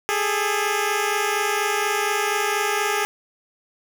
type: tone pair together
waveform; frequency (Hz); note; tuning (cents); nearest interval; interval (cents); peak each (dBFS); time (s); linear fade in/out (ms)
10% pulse; 407.1 / 431.3; G#4 / A4; -35 / -35; minor second; 100; -14 / -16; 0.09-3.05; 0
effects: none